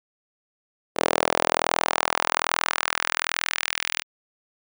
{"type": "tone with high-pass filter sweep", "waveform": "sawtooth", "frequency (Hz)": 41.2, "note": "E1", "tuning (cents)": 0, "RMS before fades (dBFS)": -25, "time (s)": [0.95, 4.04], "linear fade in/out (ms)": 50, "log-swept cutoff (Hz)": [490, 2400], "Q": 1.4, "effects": []}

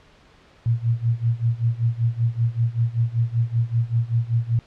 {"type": "tone with tremolo", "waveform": "sine", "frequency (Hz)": 116.54, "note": "A#2", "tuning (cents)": 0, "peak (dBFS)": -15, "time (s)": [0.66, 4.59], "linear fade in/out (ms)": 0, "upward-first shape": "sine", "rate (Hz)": 5.2, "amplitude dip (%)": 90, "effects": ["pink hiss -53 dBFS RMS until 4.66 s", "low-pass 4000 Hz 12 dB/octave"]}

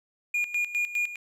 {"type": "tone with tremolo", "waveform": "triangle", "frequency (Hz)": 2430, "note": "D#7", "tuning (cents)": -42, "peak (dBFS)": -22, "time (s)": [0.34, 1.16], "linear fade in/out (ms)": 5, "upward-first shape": "square", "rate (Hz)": 4.9, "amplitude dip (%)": 75, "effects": []}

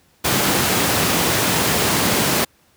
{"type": "high-pass noise", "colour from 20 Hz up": "pink", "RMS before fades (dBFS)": -18, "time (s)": [0.24, 2.45], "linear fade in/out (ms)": 10, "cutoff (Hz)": 110, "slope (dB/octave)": 12, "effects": ["pink hiss -57 dBFS RMS until 2.76 s", "high-pass 60 Hz 12 dB/octave"]}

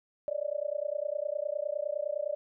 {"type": "tone with amplitude modulation", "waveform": "sine", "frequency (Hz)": 590, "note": "D5", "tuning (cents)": 8, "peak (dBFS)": -26, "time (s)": [0.28, 2.35], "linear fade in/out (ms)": 0, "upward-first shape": "sine", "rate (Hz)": 29.8, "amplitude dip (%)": 100, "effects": []}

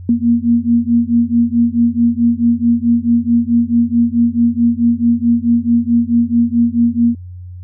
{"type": "beating tone pair", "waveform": "sine", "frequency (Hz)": [233.1, 237.7], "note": ["A#3", "A#3"], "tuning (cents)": [0, 34], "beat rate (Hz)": 4.6, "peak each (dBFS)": -13, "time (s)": [0.09, 7.15], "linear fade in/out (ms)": 2, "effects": ["added 90 Hz sine -28 dBFS peak until 7.63 s"]}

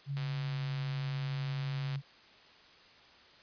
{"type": "tone with pitch glide", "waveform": "sine", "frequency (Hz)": [140, 138.47], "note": ["C#3", "C#3"], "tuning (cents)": [18, -2], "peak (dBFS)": -33, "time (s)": [0.06, 2.02], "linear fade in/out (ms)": 50, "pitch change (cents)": -20, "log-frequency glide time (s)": [0.46, 0.56]}
{"type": "click train", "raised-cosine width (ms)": 0.2, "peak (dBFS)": -27, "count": 228, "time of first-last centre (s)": [0.17, 1.957], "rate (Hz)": 127}
{"effects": ["white hiss -58 dBFS RMS until 3.42 s", "resampled to 11025 Hz"]}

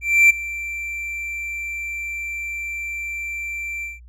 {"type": "tone with ADSR envelope", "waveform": "triangle", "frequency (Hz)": 2349, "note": "D7", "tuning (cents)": 0, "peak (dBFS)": -6, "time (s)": [0.01, 4], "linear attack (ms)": 290, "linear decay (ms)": 11, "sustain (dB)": -18, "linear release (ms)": 170, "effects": ["added 60 Hz sine -41 dBFS peak until 4.08 s"]}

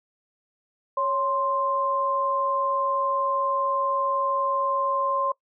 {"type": "tone pair together", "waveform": "sine", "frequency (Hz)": [554.4, 1047.9], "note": ["C#5", "C6"], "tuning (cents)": [0, 2], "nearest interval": "major seventh", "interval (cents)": 1102, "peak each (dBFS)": [-27, -23], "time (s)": [0.97, 5.32], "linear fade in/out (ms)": 5, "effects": ["noise-tail reverb RT60 0.1 s tail -22 dB re dry"]}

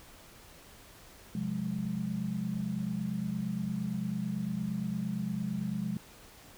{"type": "chord", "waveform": "sine", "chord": "F minor", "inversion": "second", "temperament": "equal with one note detuned", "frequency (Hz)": [130.81, 178.9, 207.7], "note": ["C3", "F3", "Ab3"], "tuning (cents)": [0, 42, 0], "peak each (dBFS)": [-39, -35, -34], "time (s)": [1.35, 5.97], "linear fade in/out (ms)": 2, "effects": ["pink hiss -54 dBFS RMS until 6.57 s"]}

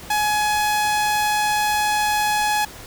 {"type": "tone", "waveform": "sawtooth", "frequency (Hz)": 842, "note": "G#5", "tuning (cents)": 24, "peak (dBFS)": -14, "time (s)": [0.1, 2.65], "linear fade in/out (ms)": 5, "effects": ["pink hiss -39 dBFS RMS until 2.86 s"]}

